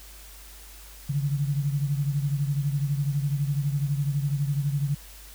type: beating tone pair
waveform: sine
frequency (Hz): 140.4 / 152.4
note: C#3 / D#3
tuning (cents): +22 / -36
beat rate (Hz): 12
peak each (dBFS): -24 / -30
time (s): 1.09-4.95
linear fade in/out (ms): 10
effects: added 50 Hz sine -46 dBFS peak until 5.34 s + white hiss -48 dBFS RMS until 5.34 s